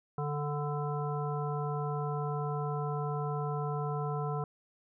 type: harmonic tone with a mistuned harmonic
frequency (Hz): 146.9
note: D3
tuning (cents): +1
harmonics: 1 / 3 / 5 / 7 / 9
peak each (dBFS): -33 / -38 / -40 / -41 / -43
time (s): 0.18-4.44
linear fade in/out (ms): 2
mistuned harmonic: 7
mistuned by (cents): -18
effects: none